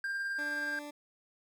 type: tone with tremolo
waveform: triangle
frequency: 1594 Hz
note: G6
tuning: 28 cents sharp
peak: -30 dBFS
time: 0.04-0.79 s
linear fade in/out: 2 ms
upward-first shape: sine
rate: 19 Hz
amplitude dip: 25%
type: tone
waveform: 20% pulse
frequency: 293.7 Hz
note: D4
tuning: in tune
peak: -37 dBFS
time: 0.38-0.91 s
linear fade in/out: 10 ms
effects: none